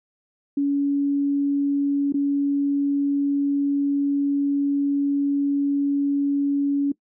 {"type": "tone with dropouts", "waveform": "sine", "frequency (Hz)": 282.3, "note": "C#4", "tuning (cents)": 32, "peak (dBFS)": -18, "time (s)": [0.57, 6.92], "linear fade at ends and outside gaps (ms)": 5, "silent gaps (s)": [2.124, 2.141], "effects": ["noise-tail reverb RT60 0.1 s tail -21 dB re dry"]}